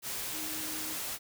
sine tone in noise, 311.1 Hz, D#4, in tune, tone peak -44 dBFS, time 0.31-0.97 s, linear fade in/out 50 ms, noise white, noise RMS -37 dBFS, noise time 0.02-1.19 s, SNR -10 dB, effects none

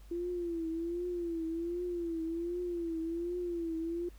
sine tone with vibrato, 340 Hz, F4, 46 cents flat, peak -33 dBFS, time 0.11-4.09 s, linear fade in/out 5 ms, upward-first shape triangle, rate 1.3 Hz, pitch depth 91 cents each way, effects added 50 Hz sine -50 dBFS peak until 4.18 s + pink hiss -64 dBFS RMS until 4.18 s

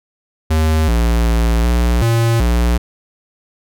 square tone with pitch steps, 78.9 / 57.9 / 57.2 / 59.5 / 115.5 / 59.3 Hz, D#2 / A#1 / A#1 / A#1 / A#2 / A#1, +25 / -11 / -32 / +36 / -16 / +30 cents, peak -12 dBFS, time 0.5-2.78 s, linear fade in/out 10 ms, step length 380 ms, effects none

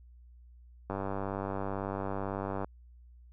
click train, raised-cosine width 1 ms, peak -21 dBFS, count 172, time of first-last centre 0.9-2.645 s, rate 98 Hz, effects added 60 Hz sine -52 dBFS peak until 3.32 s

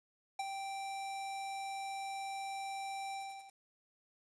square tone with ADSR envelope, 783 Hz, G5, 2 cents flat, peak -34 dBFS, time 0.39-3.54 s, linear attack 6 ms, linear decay 28 ms, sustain -6 dB, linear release 400 ms, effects resampled to 22050 Hz + 10-bit

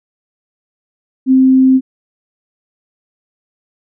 sine tone, 261.6 Hz, C4, in tune, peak -5 dBFS, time 1.26-1.81 s, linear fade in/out 50 ms, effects none

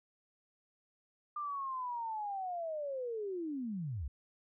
sine linear sweep, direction down, 1203 to 57.3 Hz, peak -36 dBFS, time 1.36-4.08 s, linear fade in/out 5 ms, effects none

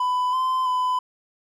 triangle tone with pitch steps, 999 / 1030 / 1006 Hz, B5 / C6 / B5, +20 / -28 / +32 cents, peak -18 dBFS, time 0-0.99 s, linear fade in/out 5 ms, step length 330 ms, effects none

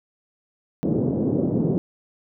pink band-pass noise, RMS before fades -22 dBFS, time 0.83-1.78 s, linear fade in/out 0 ms, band 130 to 450 Hz, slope 24 dB/octave, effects none

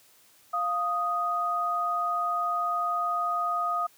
sine tone pair together, 698.5 / 1244.6 Hz, F5 / D#6, 0 / 0 cents, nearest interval minor seventh, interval 1000 cents, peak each -31 / -26 dBFS, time 0.53-3.87 s, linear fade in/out 10 ms, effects white hiss -59 dBFS RMS until 3.97 s + high-pass 80 Hz 12 dB/octave

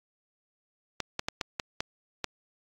clicks, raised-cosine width 0.2 ms, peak -12 dBFS, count 7, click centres 1.003 / 1.194 / 1.285 / 1.412 / 1.598 / 1.805 / 2.243 s, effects AAC 48 kbps

